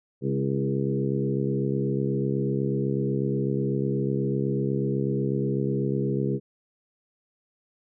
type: harmonic tone with a mistuned harmonic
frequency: 68.1 Hz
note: C#2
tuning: 30 cents flat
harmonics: 2 / 3 / 4 / 5 / 6 / 7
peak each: -27 / -29 / -34 / -32 / -30 / -35 dBFS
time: 0.21-6.4 s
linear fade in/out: 50 ms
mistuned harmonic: 5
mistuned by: -17 cents
effects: none